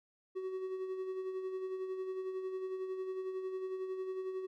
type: tone with tremolo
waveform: triangle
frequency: 376 Hz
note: F#4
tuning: 28 cents sharp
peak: -33 dBFS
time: 0.35-4.47 s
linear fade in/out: 20 ms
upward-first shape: sine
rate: 11 Hz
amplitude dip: 45%
effects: none